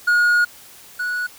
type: tone pair in turn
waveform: triangle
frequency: 1440 / 1467.7 Hz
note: F#6 / F#6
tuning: -47 / -14 cents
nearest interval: unison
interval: 33 cents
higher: second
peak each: -11 / -19 dBFS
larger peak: first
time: 0.07-0.45 / 0.99-1.27 s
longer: first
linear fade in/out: 10 ms
effects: white hiss -44 dBFS RMS until 1.38 s